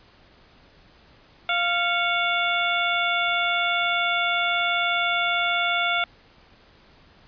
harmonic tone with a mistuned harmonic, 695 Hz, F5, 9 cents flat, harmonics 1 / 2 / 3 / 4 / 5, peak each -27 / -25 / -26 / -31 / -28 dBFS, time 1.49-6.04 s, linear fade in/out 2 ms, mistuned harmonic 3, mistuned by +100 cents, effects pink hiss -54 dBFS RMS until 7.27 s + resampled to 11025 Hz

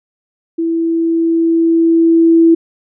sine tone with level ramp, 330.6 Hz, E4, 5 cents sharp, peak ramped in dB -13 to -4 dBFS, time 0.58-2.55 s, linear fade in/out 10 ms, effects none

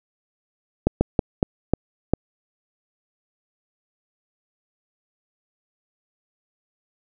slowing click train, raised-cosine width 2 ms, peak -3 dBFS, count 6, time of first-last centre 0.87-2.136 s, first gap 140 ms, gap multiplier 1.3, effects none

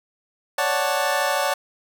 25% pulse chord, D major seventh, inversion third, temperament equal, 554.4 / 587.3 / 740 / 880 Hz, C#5 / D5 / F#5 / A5, 0 / 0 / 0 / 0 cents, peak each -22 dBFS, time 0.58-1.54 s, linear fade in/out 5 ms, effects none

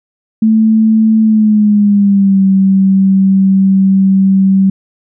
sine tone with pitch glide, 220 to 192.63 Hz, A3 to G3, 0 to -30 cents, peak -5 dBFS, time 0.42-4.7 s, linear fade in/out 5 ms, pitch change -230 cents, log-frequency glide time 1.21-2.42 s, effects none

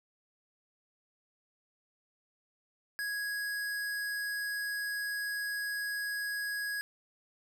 square tone, 1661.2 Hz, G#6, in tune, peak -34 dBFS, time 2.99-6.81 s, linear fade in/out 0 ms, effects none

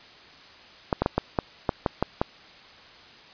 clicks, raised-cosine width 1 ms, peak -7 dBFS, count 9, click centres 0.928 / 1.02 / 1.061 / 1.18 / 1.388 / 1.692 / 1.862 / 2.026 / 2.215 s, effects white hiss -49 dBFS RMS until 3.33 s + resampled to 11025 Hz

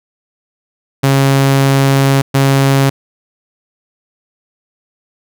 sawtooth tone bursts at uneven times, 136.7 Hz, C#3, 24 cents flat, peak -4 dBFS, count 2, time 1.03-2.22 / 2.34-2.9 s, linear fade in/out 10 ms, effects none

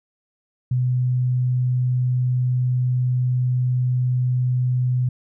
sine tone, 125.7 Hz, B2, 31 cents sharp, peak -17 dBFS, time 0.71-5.09 s, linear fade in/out 5 ms, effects none

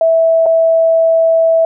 sine tone with dropouts, 655 Hz, E5, 11 cents flat, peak -7 dBFS, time 0.01-1.65 s, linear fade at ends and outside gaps 2 ms, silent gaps 0.459-0.463 s, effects none

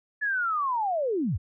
sine linear sweep, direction down, 1731 to 61.74 Hz, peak -24 dBFS, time 0.21-1.38 s, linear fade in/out 20 ms, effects none

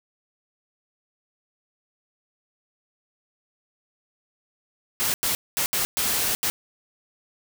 white noise bursts at uneven times, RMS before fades -24 dBFS, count 6, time 5-5.14 / 5.23-5.35 / 5.57-5.66 / 5.73-5.85 / 5.97-6.35 / 6.43-6.5 s, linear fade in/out 0 ms, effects none

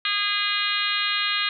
harmonic tone, 410 Hz, G#4, 22 cents flat, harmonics 3 / 4 / 5 / 6 / 7 / 8 / 9 / 10, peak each -30 / -30 / -30 / -30 / -30 / -30 / -30 / -30 dBFS, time 0.05-1.49 s, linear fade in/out 2 ms, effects none

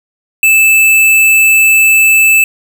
square tone, 2630 Hz, E7, 5 cents flat, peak -5 dBFS, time 0.43-2.44 s, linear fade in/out 2 ms, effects none

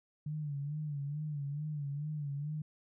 sine tone with vibrato, 146.83 Hz, D3, in tune, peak -35 dBFS, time 0.26-2.62 s, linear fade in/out 5 ms, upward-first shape sine, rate 2.3 Hz, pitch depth 79 cents each way, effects none

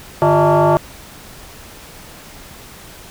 sine tone with frequency modulation, 149.8 Hz, D3, 35 cents sharp, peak -8 dBFS, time 0.22-0.77 s, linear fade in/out 0 ms, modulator 250 Hz, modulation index 3.6, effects tanh soft clip ceiling -5 dBFS + pink hiss -38 dBFS RMS until 3.1 s

